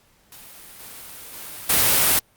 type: noise with level steps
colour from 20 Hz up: white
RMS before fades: -43 / -39 / -36 / -17 dBFS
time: 0.32-2.19 s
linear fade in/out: 2 ms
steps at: 0.79 / 1.33 / 1.69 s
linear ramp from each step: 10 ms
effects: pink hiss -59 dBFS RMS until 2.36 s + Opus 48 kbps